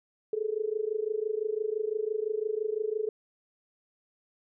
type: tone with amplitude modulation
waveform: sine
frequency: 431.2 Hz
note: A4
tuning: 35 cents flat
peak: -24 dBFS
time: 0.33-3.09 s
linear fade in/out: 2 ms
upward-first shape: sine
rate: 25.9 Hz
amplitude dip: 90%
effects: none